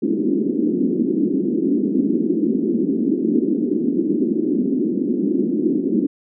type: band-pass noise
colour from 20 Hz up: white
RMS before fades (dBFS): -19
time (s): 0.02-6.07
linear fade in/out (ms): 10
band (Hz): 200 to 360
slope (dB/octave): 48
effects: none